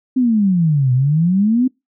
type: exponential two-way sweep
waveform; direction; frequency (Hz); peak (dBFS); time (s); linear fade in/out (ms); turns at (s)
sine; down then up; 263.9 to 123.47 to 263.9; -11; 0.16-1.68; 10; 0.93
effects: noise-tail reverb RT60 0.2 s tail -24 dB re dry